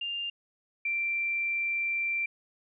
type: tone pair in turn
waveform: sine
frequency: 2800 / 2355 Hz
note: F7 / D7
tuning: +4 / +4 cents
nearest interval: minor third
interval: 300 cents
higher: first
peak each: -31 / -27 dBFS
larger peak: second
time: 0.01-0.3 / 0.85-2.26 s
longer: second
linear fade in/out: 5 ms
effects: none